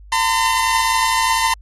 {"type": "tone pair together", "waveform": "sawtooth", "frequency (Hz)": [908, 1019.2], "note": ["A#5", "C6"], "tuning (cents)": [-46, -46], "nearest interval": "major second", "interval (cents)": 200, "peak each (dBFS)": -14, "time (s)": [0.12, 1.54], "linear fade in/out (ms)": 5, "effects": ["added 50 Hz sine -38 dBFS peak until 1.61 s", "AAC 32 kbps"]}